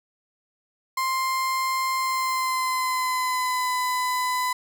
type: tone with pitch glide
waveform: 35% pulse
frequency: 1050 to 1003.7 Hz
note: C6 to B5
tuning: +6 to +28 cents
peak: -21 dBFS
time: 0.97-4.53 s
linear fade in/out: 5 ms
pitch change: -78 cents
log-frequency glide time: 1.96-3.72 s
effects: none